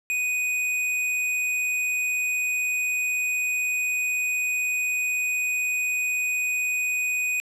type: tone with tanh clipping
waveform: sine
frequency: 2489 Hz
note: D#7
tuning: in tune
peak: -24 dBFS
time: 0.1-7.4 s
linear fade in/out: 0 ms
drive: 18 dB
effects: low-pass 12000 Hz 12 dB/octave